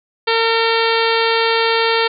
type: harmonic tone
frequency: 455.2 Hz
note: A#4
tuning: 41 cents flat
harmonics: 1 / 2 / 3 / 4 / 5 / 6 / 7 / 8 / 9 / 10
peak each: -17 / -20 / -22 / -23 / -24 / -25 / -25 / -26 / -27 / -27 dBFS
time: 0.27-2.08 s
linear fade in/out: 10 ms
effects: none

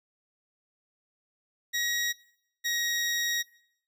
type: tone pair in turn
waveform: 20% pulse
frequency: 1900 / 1890.9 Hz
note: A#6 / A#6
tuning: +33 / +24 cents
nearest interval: unison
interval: 9 cents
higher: first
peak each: -22 dBFS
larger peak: neither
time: 1.73-2.13 / 2.64-3.43 s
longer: second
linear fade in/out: 20 ms
effects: noise-tail reverb RT60 0.7 s tail -21 dB re dry

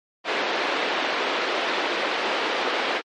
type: band-pass noise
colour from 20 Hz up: pink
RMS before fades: -25 dBFS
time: 0.24-3.02 s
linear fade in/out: 50 ms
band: 340 to 3800 Hz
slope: 24 dB/octave
effects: MP3 48 kbps

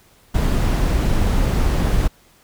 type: noise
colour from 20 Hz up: brown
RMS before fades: -17 dBFS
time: 0.34-2.08 s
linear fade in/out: 10 ms
effects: pink hiss -53 dBFS RMS until 2.43 s

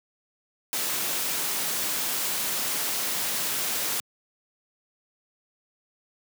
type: noise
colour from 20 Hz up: white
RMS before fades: -28 dBFS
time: 0.73-4 s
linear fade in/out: 0 ms
effects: high-pass 150 Hz 12 dB/octave

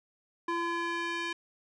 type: tone with band-pass filter sweep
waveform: square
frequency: 340 Hz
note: F4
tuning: 46 cents flat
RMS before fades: -33 dBFS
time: 0.48-1.33 s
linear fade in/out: 5 ms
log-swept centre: 1100 to 2400 Hz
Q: 1.2
effects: resampled to 24000 Hz

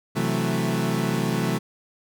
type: chord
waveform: 30% pulse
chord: F# half-diminished seventh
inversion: second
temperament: equal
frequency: 130.81 / 164.81 / 185 / 220 Hz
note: C3 / E3 / F#3 / A3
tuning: 0 / 0 / 0 / 0 cents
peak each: -25 dBFS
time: 0.15-1.59 s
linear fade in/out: 20 ms
effects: none

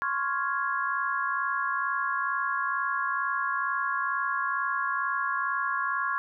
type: chord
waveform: sine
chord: Db major seventh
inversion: third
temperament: equal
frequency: 1046.5 / 1108.7 / 1396.9 / 1661.2 Hz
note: C6 / Db6 / F6 / Ab6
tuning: 0 / 0 / 0 / 0 cents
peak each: -34 / -30 / -32 / -31 dBFS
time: 0.02-6.18 s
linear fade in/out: 0 ms
effects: none

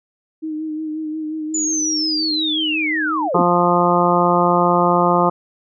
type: tone with vibrato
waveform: sine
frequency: 311.1 Hz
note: D#4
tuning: in tune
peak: -22 dBFS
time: 0.42-3.29 s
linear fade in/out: 20 ms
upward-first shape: sine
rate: 5.6 Hz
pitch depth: 30 cents each way
type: linear sweep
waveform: sine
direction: down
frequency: 7040 to 197.6 Hz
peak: -18 dBFS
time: 1.54-3.42 s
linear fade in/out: 5 ms
type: harmonic tone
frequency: 175.5 Hz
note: F3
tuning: 9 cents sharp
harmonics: 1 / 2 / 3 / 4 / 5 / 6 / 7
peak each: -20 / -20 / -20 / -20 / -20 / -20 / -20 dBFS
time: 3.34-5.3 s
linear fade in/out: 10 ms
effects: none

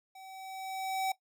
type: tone with level ramp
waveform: square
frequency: 764 Hz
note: G5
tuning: 45 cents flat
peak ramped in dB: -49 to -29 dBFS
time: 0.15-1.12 s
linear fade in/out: 5 ms
effects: noise-tail reverb RT60 0.1 s tail -17 dB re dry

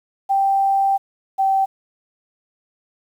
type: tone pair in turn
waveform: sine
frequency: 784 / 775 Hz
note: G5 / G5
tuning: 0 / -20 cents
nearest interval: unison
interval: 20 cents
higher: first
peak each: -14 dBFS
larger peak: neither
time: 0.29-0.98 / 1.38-1.66 s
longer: first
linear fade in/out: 20 ms
effects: 8-bit

